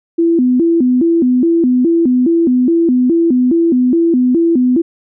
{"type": "tone with vibrato", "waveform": "sine", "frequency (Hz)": 289.9, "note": "D4", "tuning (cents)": -22, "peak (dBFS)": -8, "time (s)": [0.18, 4.82], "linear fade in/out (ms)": 10, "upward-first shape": "square", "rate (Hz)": 2.4, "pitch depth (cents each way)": 250, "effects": []}